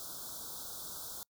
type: band-stop noise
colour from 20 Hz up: white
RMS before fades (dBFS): -44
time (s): 0-1.23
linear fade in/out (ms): 0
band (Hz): 1500 to 3400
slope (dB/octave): 96
effects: noise-tail reverb RT60 0.1 s tail -26 dB re dry